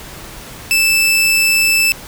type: tone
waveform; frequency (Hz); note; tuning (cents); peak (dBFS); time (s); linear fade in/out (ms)
sawtooth; 2637; E7; 0; -7; 0.71-1.92; 0
effects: pink hiss -33 dBFS RMS until 2.07 s